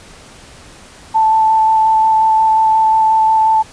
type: tone with vibrato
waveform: sine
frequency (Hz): 880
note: A5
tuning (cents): 0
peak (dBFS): -8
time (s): 1.14-3.63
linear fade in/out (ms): 20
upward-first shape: square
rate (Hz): 5.6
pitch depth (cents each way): 8
effects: pink hiss -39 dBFS RMS until 3.72 s + resampled to 22050 Hz